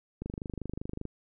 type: click train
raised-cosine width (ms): 3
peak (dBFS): -23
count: 22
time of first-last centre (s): 0.22-1.053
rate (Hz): 25.2
effects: none